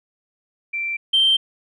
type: tone pair in turn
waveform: sine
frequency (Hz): 2349 / 3136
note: D7 / G7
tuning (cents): 0 / 0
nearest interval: perfect fourth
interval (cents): 500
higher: second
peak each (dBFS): -22 / -12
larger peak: second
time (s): 0.73-0.97 / 1.13-1.37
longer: neither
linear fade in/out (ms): 10
effects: tanh soft clip ceiling -9 dBFS